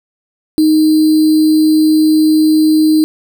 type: tone with sample-and-hold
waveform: sine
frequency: 311.1 Hz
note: D#4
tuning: in tune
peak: -6 dBFS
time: 0.58-3.04 s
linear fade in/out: 0 ms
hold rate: 4410 Hz
effects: none